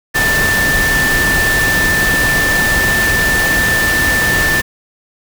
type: tone in noise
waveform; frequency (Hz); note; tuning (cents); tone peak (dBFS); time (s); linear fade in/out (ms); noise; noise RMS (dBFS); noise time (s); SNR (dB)
sine; 1773; A6; +13; -12; 0.14-4.62; 20; pink; -17; 0.14-4.62; +2
effects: none